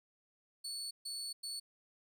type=tone bursts at uneven times; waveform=30% pulse; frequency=4435 Hz; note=C#8; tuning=in tune; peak=-37 dBFS; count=3; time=0.64-0.91 / 1.05-1.33 / 1.43-1.6 s; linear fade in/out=10 ms; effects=none

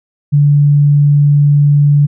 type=tone; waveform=sine; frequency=145 Hz; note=D3; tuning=22 cents flat; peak=-5 dBFS; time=0.32-2.07 s; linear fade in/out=20 ms; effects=none

